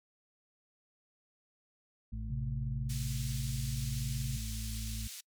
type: harmonic tone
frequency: 54.7 Hz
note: A1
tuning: 9 cents flat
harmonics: 1 / 2 / 4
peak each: -38 / -42 / -46 dBFS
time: 2.12-5.08 s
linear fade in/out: 10 ms
type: tone with pitch glide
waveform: sine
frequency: 130 to 130.98 Hz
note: C3 to C3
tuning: -11 to +2 cents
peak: -35 dBFS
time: 2.3-4.37 s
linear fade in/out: 5 ms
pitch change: +13 cents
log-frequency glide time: 3.35-4.23 s
type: band-pass noise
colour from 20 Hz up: white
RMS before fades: -46 dBFS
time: 2.89-5.21 s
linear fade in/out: 10 ms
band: 3000 to 9100 Hz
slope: 12 dB/octave
effects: noise-tail reverb RT60 0.1 s tail -26 dB re dry